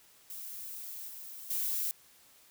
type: noise with level steps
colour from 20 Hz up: violet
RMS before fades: -43 / -46 / -33 dBFS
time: 0.3-1.91 s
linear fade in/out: 0 ms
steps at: 1.08 / 1.5 s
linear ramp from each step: 5 ms
effects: white hiss -61 dBFS RMS until 2.5 s